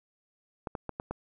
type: clicks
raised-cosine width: 1 ms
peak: -20 dBFS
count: 5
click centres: 0.672 / 0.752 / 0.893 / 0.999 / 1.11 s
effects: none